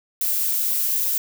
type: noise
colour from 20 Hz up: violet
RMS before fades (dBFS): -22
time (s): 0.21-1.18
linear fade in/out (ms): 2
effects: none